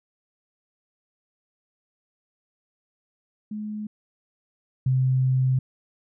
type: tone pair in turn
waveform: sine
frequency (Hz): 212 / 129.94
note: G#3 / C3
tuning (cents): +36 / -12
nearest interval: minor sixth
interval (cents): 848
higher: first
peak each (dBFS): -29 / -18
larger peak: second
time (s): 3.51-3.87 / 4.86-5.59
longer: second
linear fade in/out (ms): 5
effects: none